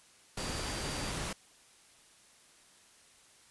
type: tone in noise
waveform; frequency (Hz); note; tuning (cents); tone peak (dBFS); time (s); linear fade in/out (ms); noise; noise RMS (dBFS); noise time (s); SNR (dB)
sine; 4704; D8; +2; -46; 0.38-1.11; 5; pink; -37; 0.37-1.33; -12
effects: white hiss -61 dBFS RMS until 3.5 s + resampled to 24000 Hz